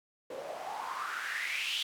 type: noise with band-pass filter sweep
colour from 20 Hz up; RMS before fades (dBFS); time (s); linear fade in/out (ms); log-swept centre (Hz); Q
white; -37; 0.3-1.83; 5; 480 to 3300; 5.6
effects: none